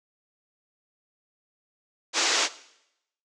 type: band-pass noise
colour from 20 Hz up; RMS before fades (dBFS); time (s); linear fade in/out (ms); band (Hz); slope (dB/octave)
white; -24; 2.13-2.49; 50; 290 to 7000; 48
effects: noise-tail reverb RT60 0.8 s tail -17 dB re dry